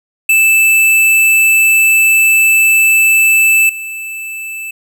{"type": "tone with level steps", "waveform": "square", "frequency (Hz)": 2637, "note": "E7", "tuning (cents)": 0, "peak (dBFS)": [-7, -22], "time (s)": [0.29, 4.71], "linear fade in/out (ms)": 5, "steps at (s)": 3.69, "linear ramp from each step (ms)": 5, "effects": []}